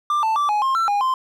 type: tone with pitch steps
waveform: triangle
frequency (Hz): 1186 / 884 / 1166 / 838 / 1064 / 1342 / 816 / 1041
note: D6 / A5 / D6 / G#5 / C6 / E6 / G#5 / C6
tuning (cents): +17 / +8 / -13 / +15 / +29 / +31 / -31 / -9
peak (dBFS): -15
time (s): 0.1-1.14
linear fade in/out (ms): 2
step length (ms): 130
effects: none